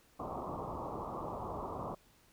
white low-pass noise, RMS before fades -41 dBFS, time 0.19-1.95 s, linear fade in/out 10 ms, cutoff 1200 Hz, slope 96 dB/octave, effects pink hiss -66 dBFS RMS until 2.32 s

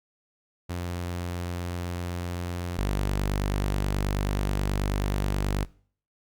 sawtooth tone pair in turn, 87.9 / 49.33 Hz, F2 / G1, +12 / +12 cents, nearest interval minor seventh, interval 1000 cents, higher first, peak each -26 / -20 dBFS, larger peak second, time 0.69-2.78 / 2.78-5.65 s, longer second, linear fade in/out 10 ms, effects noise-tail reverb RT60 0.5 s tail -22 dB re dry + Opus 48 kbps

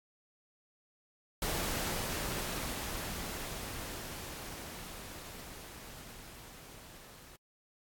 pink noise with level ramp, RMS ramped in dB -34 to -54 dBFS, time 1.42-7.36 s, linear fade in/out 2 ms, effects AAC 64 kbps

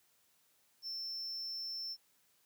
triangle tone, 5360 Hz, E8, 28 cents sharp, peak -38 dBFS, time 0.82-1.97 s, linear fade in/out 50 ms, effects white hiss -72 dBFS RMS until 2.45 s + high-pass 80 Hz 12 dB/octave

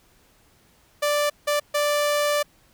sawtooth tone bursts at uneven times, 587.3 Hz, D5, in tune, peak -16 dBFS, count 3, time 1.02-1.3 / 1.47-1.6 / 1.74-2.43 s, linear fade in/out 10 ms, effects pink hiss -59 dBFS RMS until 2.73 s

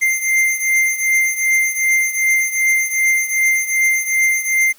square beating tone pair, 2093 / 2095.6 Hz, C7 / C7, 0 / +2 cents, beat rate 2.6 Hz, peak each -16 / -20 dBFS, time 0.01-4.73 s, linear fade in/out 20 ms, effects white hiss -49 dBFS RMS until 4.78 s

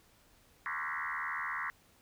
sine tone with frequency modulation, 1508 Hz, F#6, 32 cents sharp, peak -34 dBFS, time 0.66-1.7 s, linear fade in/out 0 ms, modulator 77.2 Hz, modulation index 6.5, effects pink hiss -65 dBFS RMS until 2.01 s

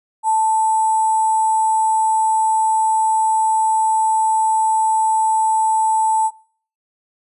sine tone with sample-and-hold, 880 Hz, A5, in tune, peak -13 dBFS, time 0.23-6.31 s, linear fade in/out 50 ms, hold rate 8820 Hz, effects noise-tail reverb RT60 0.5 s tail -23 dB re dry + resampled to 32000 Hz

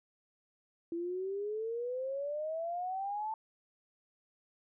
sine exponential sweep, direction up, 333.2 to 889 Hz, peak -34 dBFS, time 0.92-3.34 s, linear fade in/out 2 ms, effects none

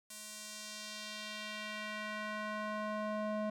square tone with band-pass filter sweep, 212.8 Hz, G#3, 42 cents sharp, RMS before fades -41 dBFS, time 0.1-3.5 s, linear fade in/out 5 ms, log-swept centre 9300 to 590 Hz, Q 1.1, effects none

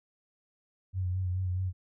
sine tone with vibrato, 92 Hz, F#2, 9 cents flat, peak -28 dBFS, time 0.93-1.73 s, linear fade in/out 50 ms, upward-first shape sine, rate 4.7 Hz, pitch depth 38 cents each way, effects none

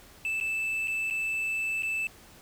triangle tone with dropouts, 2636 Hz, E7, 1 cent flat, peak -26 dBFS, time 0.25-2.07 s, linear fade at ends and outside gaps 1 ms, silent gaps 0.401-0.41 / 0.874-0.88 / 1.101-1.108 / 1.823-1.832 s, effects pink hiss -53 dBFS RMS until 2.41 s

